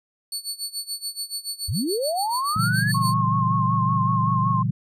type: tone with tremolo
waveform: 25% pulse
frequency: 4450 Hz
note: C#8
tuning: 6 cents sharp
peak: -21 dBFS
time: 0.32-3.14 s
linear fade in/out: 2 ms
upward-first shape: sine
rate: 7 Hz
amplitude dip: 90%
type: linear sweep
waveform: sine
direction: up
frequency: 61.3 to 1760 Hz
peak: -22 dBFS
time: 1.68-2.92 s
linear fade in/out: 10 ms
type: chord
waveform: sine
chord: A# diminished seventh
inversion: none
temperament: equal with one note detuned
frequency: 116.54 / 138.59 / 164.81 / 191.41 Hz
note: A#2 / C#3 / E3 / G3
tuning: 0 / 0 / 0 / -41 cents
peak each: -24 / -27 / -26 / -28 dBFS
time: 2.56-4.71 s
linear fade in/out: 5 ms
type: tone with vibrato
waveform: sine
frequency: 1073 Hz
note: C6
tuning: 43 cents sharp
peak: -21 dBFS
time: 2.94-4.63 s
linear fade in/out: 10 ms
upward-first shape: sine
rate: 5.3 Hz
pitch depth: 45 cents each way
effects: none